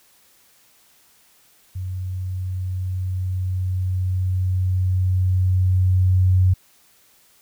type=tone with level ramp; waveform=sine; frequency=92.5 Hz; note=F#2; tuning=in tune; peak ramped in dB=-25 to -12 dBFS; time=1.75-6.54 s; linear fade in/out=10 ms; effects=white hiss -56 dBFS RMS until 7.41 s